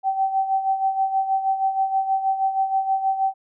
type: tone with tremolo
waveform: sine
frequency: 772 Hz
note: G5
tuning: 27 cents flat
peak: -16 dBFS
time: 0.03-3.34 s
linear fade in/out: 50 ms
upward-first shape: sine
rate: 6.3 Hz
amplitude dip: 65%
effects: none